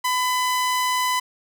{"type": "tone", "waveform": "sawtooth", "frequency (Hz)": 1004, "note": "B5", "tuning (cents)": 28, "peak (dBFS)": -16, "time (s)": [0.04, 1.2], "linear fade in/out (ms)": 10, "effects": []}